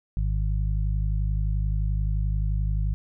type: harmonic tone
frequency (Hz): 51.5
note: G#1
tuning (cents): -14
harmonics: 1 / 2 / 3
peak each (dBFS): -23 / -29 / -33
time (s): 0.17-2.94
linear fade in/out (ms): 0
effects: none